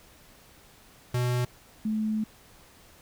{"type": "tone pair in turn", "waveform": ["square", "sine"], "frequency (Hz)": [123.47, 216.5], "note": ["B2", "A3"], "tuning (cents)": [0, -28], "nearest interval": "minor seventh", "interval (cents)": 972, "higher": "second", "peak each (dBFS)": -25, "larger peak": "neither", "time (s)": [[1.14, 1.45], [1.85, 2.24]], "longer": "second", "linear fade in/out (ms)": 5, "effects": ["pink hiss -55 dBFS RMS until 3.01 s"]}